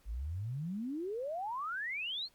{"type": "exponential sweep", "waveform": "sine", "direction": "up", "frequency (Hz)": [49, 4433], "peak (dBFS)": -35, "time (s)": [0.05, 2.29], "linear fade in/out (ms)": 50, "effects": ["pink hiss -68 dBFS RMS until 2.34 s", "MP3 96 kbps"]}